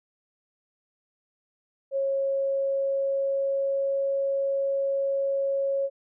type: tone with pitch glide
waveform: sine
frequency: 546 to 549.8 Hz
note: C#5 to C#5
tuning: -26 to -14 cents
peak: -23 dBFS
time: 1.91-5.9 s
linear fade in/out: 50 ms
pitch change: +12 cents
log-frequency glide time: 2.12-4.06 s
effects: none